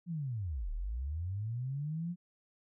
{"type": "linear two-way sweep", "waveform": "sine", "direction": "down then up", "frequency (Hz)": [179.4, 34.65, 179.4], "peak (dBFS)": -34, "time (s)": [0.06, 2.16], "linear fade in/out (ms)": 50, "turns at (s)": 0.71, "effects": []}